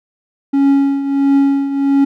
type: tone with tremolo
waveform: triangle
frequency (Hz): 277.2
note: C#4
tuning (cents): 0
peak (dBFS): -5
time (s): 0.53-2.05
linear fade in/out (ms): 10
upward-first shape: triangle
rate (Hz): 1.5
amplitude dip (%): 70
effects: none